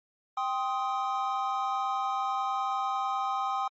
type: chord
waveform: triangle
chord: C minor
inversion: second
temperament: just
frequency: 784.9 / 1046.5 / 1255.8 Hz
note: G5 / C6 / Eb6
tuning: +2 / 0 / +16 cents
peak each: -29 / -32 / -30 dBFS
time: 0.37-3.68 s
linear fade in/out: 5 ms
effects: MP3 32 kbps